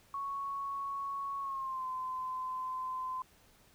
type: tone with pitch glide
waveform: sine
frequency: 1108.7 to 1028.5 Hz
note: C#6 to C6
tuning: 0 to -30 cents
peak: -35 dBFS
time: 0.14-3.22 s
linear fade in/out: 2 ms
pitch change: -130 cents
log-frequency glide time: 1.4-1.86 s
effects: pink hiss -64 dBFS RMS until 3.74 s